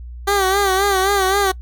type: tone with vibrato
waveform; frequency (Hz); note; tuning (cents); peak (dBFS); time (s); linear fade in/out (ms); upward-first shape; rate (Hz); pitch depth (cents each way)
15% pulse; 390; G4; -9; -8; 0.27-1.52; 10; sine; 3.8; 74
effects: noise-tail reverb RT60 0.1 s tail -23 dB re dry + added 60 Hz sine -30 dBFS peak until 1.61 s